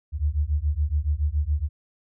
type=beating tone pair; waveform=sine; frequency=70.9 / 78 Hz; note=C#2 / D#2; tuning=+40 / +5 cents; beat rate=7.1 Hz; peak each=-24 dBFS; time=0.12-1.69 s; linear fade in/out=50 ms; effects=none